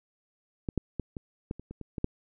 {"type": "clicks", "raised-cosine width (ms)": 3, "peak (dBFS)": [-18, -14, -18, -24, -19, -29, -28, -27, -21, -13], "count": 10, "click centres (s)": [0.688, 0.777, 0.997, 1.168, 1.511, 1.596, 1.71, 1.813, 1.982, 2.044], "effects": []}